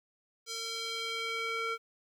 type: tone with band-pass filter sweep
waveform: square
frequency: 455 Hz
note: A#4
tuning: 42 cents flat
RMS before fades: -36 dBFS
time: 0.46-1.78 s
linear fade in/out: 50 ms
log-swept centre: 5500 to 1700 Hz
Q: 1.6
effects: 11-bit